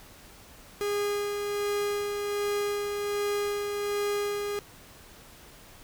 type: tone with tremolo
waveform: 45% pulse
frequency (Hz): 409.8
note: G#4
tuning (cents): -23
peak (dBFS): -26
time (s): 0.81-4.59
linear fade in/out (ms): 0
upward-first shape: sine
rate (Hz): 1.3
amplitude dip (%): 35
effects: pink hiss -51 dBFS RMS until 5.83 s